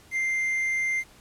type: tone with quantisation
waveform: triangle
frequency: 2093 Hz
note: C7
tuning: in tune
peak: -22 dBFS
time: 0.11-1.04 s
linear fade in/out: 50 ms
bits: 8
effects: pink hiss -54 dBFS RMS until 1.2 s + low-pass 12000 Hz 12 dB/octave